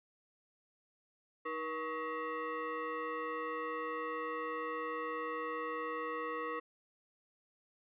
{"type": "tone with frequency modulation", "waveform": "sine", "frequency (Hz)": 314.8, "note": "D#4", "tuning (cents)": 20, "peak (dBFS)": -36, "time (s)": [1.45, 6.6], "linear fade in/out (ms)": 10, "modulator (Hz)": 794, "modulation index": 1.9, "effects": []}